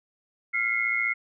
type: tone cluster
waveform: sine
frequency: 1389 / 2042 / 2157 Hz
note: F6 / C7 / C#7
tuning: -10 / -43 / -48 cents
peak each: -33 / -28 / -25 dBFS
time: 0.53-1.14 s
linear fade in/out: 20 ms
effects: none